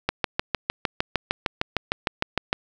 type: click train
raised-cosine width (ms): 0.3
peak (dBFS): -5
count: 17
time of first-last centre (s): 0.09-2.529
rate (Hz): 6.56
effects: none